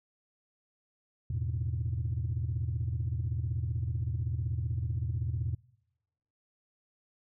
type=chord; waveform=sine; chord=E suspended fourth; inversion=none; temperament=equal with one note detuned; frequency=82.41 / 107.67 / 123.47 Hz; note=E2 / A2 / B2; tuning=0 / -37 / 0 cents; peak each=-33 dBFS; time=1.3-5.55 s; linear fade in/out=5 ms; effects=noise-tail reverb RT60 1.0 s tail -26 dB re dry + tanh soft clip ceiling -24 dBFS